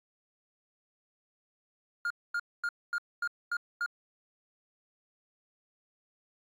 triangle tone bursts, 1414 Hz, F6, 21 cents sharp, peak -27 dBFS, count 7, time 2.05-3.861 s, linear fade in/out 2 ms, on 53 ms, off 240 ms, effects AAC 48 kbps

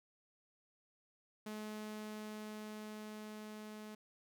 sawtooth tone with level ramp, 213.6 Hz, G#3, 49 cents sharp, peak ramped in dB -39 to -44 dBFS, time 1.46-3.95 s, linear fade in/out 5 ms, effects none

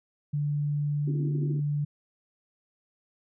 sine tone, 146.4 Hz, D3, 5 cents flat, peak -25 dBFS, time 0.33-1.85 s, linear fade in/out 10 ms
pink band-pass noise, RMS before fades -37 dBFS, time 1.07-1.61 s, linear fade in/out 10 ms, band 240 to 380 Hz, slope 96 dB/octave
effects none

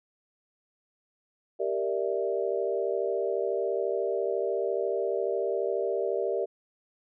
sine chord, E half-diminished seventh, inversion first, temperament equal, 392 / 466.2 / 587.3 / 659.3 Hz, G4 / Bb4 / D5 / E5, 0 / 0 / 0 / 0 cents, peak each -30 / -31 / -32 / -34 dBFS, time 1.59-6.46 s, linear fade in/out 20 ms, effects none

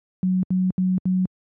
sine tone bursts, 185 Hz, F#3, in tune, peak -17 dBFS, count 4, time 0.23-1.255 s, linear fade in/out 0 ms, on 200 ms, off 75 ms, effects high-pass 100 Hz 12 dB/octave

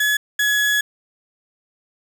35% pulse tone pair in turn, 1700 / 1688.3 Hz, G#6 / G#6, +40 / +28 cents, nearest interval unison, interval 12 cents, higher first, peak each -14 dBFS, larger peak neither, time 0-0.17 / 0.39-0.81 s, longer second, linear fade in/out 5 ms, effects 7-bit

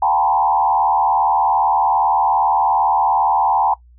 sine tone with frequency modulation, 872 Hz, A5, 16 cents flat, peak -12 dBFS, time 0.02-3.74 s, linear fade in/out 5 ms, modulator 77.5 Hz, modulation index 1.5, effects noise-tail reverb RT60 0.1 s tail -20 dB re dry + added 60 Hz sine -44 dBFS peak until 3.98 s

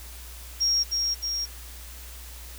sine tone with echo, 5588 Hz, F8, in tune, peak -20 dBFS, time 0.6-0.84 s, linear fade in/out 20 ms, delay 310 ms, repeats 2, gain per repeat -3 dB, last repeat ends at 1.46 s, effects added 60 Hz sine -41 dBFS peak until 2.58 s + white hiss -45 dBFS RMS until 2.58 s

